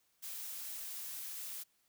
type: noise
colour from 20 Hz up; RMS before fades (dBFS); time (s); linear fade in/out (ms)
blue; -44; 0.22-1.64; 20
effects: white hiss -75 dBFS RMS until 1.88 s